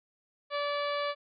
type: harmonic tone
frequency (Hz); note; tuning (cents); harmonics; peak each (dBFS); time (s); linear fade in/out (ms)
578; D5; -28; 1 / 2 / 3 / 4 / 5 / 6 / 7 / 8; -32 / -34 / -41 / -41 / -45 / -44 / -46 / -48; 0.5-1.15; 50
effects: none